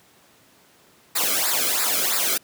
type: noise with flanger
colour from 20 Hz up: white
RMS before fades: -22 dBFS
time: 1.15-2.38 s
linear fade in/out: 10 ms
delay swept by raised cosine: 0.32 to 1.12 ms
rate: 3 Hz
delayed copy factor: -0.85
effects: pink hiss -55 dBFS RMS until 2.43 s + high-pass 150 Hz 12 dB/octave